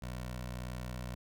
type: tone with notch filter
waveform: 15% pulse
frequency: 61.74 Hz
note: B1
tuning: in tune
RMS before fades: -41 dBFS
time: 0.02-1.15 s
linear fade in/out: 5 ms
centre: 280 Hz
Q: 1.9
effects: none